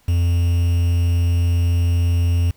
triangle tone with quantisation, 86.2 Hz, F2, 22 cents flat, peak -12 dBFS, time 0.08-2.51 s, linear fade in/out 5 ms, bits 6, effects pink hiss -57 dBFS RMS until 2.56 s

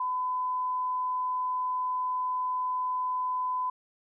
sine tone, 1008 Hz, B5, 35 cents sharp, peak -27 dBFS, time 0-3.7 s, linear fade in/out 5 ms, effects none

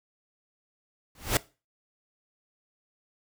pink noise with exponential growth, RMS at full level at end -19 dBFS, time 1.15-1.37 s, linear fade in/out 2 ms, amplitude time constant 46 ms, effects noise-tail reverb RT60 0.3 s tail -20 dB re dry

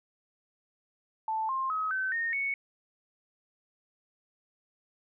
sine tone with pitch steps, 880 / 1058.7 / 1273.6 / 1532.2 / 1843.2 / 2217 Hz, A5 / C6 / D#6 / G6 / A#6 / C#7, 0 / +20 / +40 / -40 / -20 / 0 cents, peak -28 dBFS, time 1.28-2.54 s, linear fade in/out 2 ms, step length 210 ms, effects none

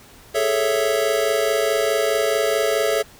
square chord, A major seventh, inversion third, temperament equal, 415.3 / 440 / 554.4 / 659.3 Hz, G#4 / A4 / C#5 / E5, 0 / 0 / 0 / 0 cents, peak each -26 / -23 / -24 / -24 dBFS, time 0.34-3.03 s, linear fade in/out 20 ms, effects pink hiss -47 dBFS RMS until 3.19 s

